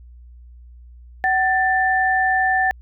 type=tone pair together; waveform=sine; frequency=755 / 1774.1 Hz; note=F#5 / A6; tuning=+35 / +14 cents; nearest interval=octave + minor third; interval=1479 cents; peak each=-18 dBFS; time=1.24-2.71 s; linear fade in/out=0 ms; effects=added 60 Hz sine -40 dBFS peak until 2.81 s